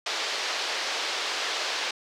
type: band-pass noise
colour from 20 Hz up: white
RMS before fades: -30 dBFS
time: 0.06-1.91 s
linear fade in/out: 5 ms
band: 390 to 5100 Hz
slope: 24 dB/octave
effects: none